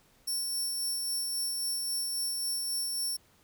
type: tone with tremolo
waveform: 15% pulse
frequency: 5440 Hz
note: F8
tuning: 46 cents flat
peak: -24 dBFS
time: 0.27-3.17 s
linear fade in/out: 10 ms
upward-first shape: sine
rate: 3.7 Hz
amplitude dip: 25%
effects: pink hiss -64 dBFS RMS until 3.43 s